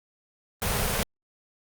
pink band-stop noise, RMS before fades -26 dBFS, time 0.62-1.03 s, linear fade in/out 0 ms, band 240 to 380 Hz, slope 96 dB/octave, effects Opus 24 kbps

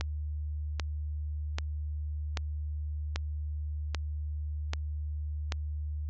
click train, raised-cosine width 0.2 ms, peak -15 dBFS, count 8, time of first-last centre 0.01-5.522 s, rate 1.27 Hz, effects added 75 Hz sine -32 dBFS peak until 6.09 s + resampled to 16000 Hz

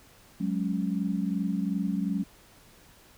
sine chord, F# suspended second, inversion none, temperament equal, 185 / 207.7 / 277.2 Hz, F#3 / G#3 / C#4, 0 / 0 / 0 cents, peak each -29 / -30 / -33 dBFS, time 0.4-2.24 s, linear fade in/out 10 ms, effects pink hiss -56 dBFS RMS until 3.17 s

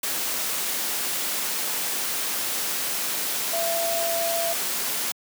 sine tone in noise, 673 Hz, E5, 36 cents sharp, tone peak -25 dBFS, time 3.53-4.53 s, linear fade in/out 5 ms, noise white, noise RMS -27 dBFS, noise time 0.03-5.12 s, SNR -1 dB, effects high-pass 200 Hz 12 dB/octave

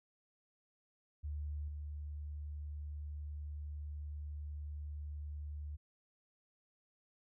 sine tone with level steps, 74.1 Hz, D2, 16 cents sharp, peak -38 / -41 dBFS, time 1.23-5.77 s, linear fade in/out 20 ms, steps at 1.68 s, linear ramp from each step 2 ms, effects none

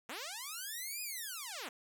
5% pulse linear two-way sweep, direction up then down, 207.7 to 2509 to 207.7 Hz, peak -30 dBFS, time 0.09-1.69 s, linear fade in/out 5 ms, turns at 1.02 s, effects none

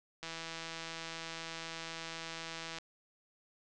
click train, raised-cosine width 0.2 ms, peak -25 dBFS, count 420, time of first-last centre 0.23-2.785 s, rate 164 Hz, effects resampled to 22050 Hz

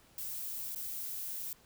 violet noise with dropouts, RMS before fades -40 dBFS, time 0.18-1.53 s, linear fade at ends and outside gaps 1 ms, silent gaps 0.749-0.759 s, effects pink hiss -63 dBFS RMS until 1.65 s

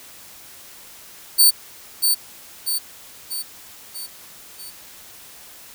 5% pulse tone with echo, 4534 Hz, C#8, 38 cents sharp, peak -3 dBFS, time 1.38-1.51 s, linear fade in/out 20 ms, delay 640 ms, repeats 5, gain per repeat -5 dB, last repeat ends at 4.71 s, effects white hiss -43 dBFS RMS until 5.74 s

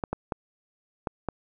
clicks, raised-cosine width 1 ms, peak -14 dBFS, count 5, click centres 0.038 / 0.13 / 0.322 / 1.072 / 1.287 s, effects none

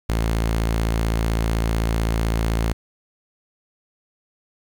sawtooth tone, 55.8 Hz, A1, 25 cents sharp, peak -15 dBFS, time 0.09-2.73 s, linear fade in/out 5 ms, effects 8-bit

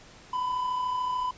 triangle tone pair together, 970 / 1003.6 Hz, B5 / B5, -31 / +28 cents, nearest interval minor second, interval 59 cents, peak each -36 / -25 dBFS, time 0.33-1.31 s, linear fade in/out 5 ms, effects pink hiss -51 dBFS RMS until 1.37 s + resampled to 16000 Hz

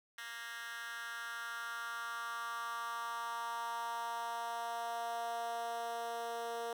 10% pulse tone with high-pass filter sweep, 233.1 Hz, A#3, in tune, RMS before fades -41 dBFS, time 0.18-6.73 s, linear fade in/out 2 ms, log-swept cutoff 1900 to 520 Hz, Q 3.4, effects none

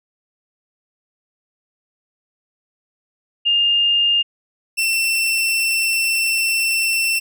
sine / sawtooth tone pair in turn, 2817 / 2691 Hz, F7 / E7, +14 / +35 cents, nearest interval minor second, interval 79 cents, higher first, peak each -13 dBFS, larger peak neither, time 3.45-4.23 / 4.77-7.2 s, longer second, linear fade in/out 20 ms, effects none

